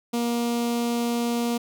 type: tone with notch filter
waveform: sawtooth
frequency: 236.7 Hz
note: A#3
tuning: 27 cents sharp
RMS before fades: -25 dBFS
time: 0.13-1.58 s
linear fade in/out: 10 ms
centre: 1700 Hz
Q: 1.3
effects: none